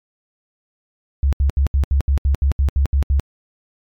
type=tone bursts; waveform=sine; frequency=69 Hz; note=C#2; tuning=7 cents flat; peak=-12 dBFS; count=12; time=1.23-3.197 s; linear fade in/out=0 ms; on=97 ms; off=73 ms; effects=MP3 96 kbps